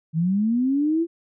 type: linear sweep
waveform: sine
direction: up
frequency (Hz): 153.5 to 342.5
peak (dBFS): -18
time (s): 0.13-1.07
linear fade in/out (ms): 50
effects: none